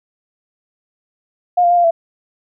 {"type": "tone with pitch steps", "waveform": "sine", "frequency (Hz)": [713, 695, 704, 695, 668], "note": ["F5", "F5", "F5", "F5", "E5"], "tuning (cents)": [36, -9, 14, -9, 23], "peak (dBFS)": -9, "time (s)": [1.57, 1.91], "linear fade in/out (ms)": 10, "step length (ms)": 68, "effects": []}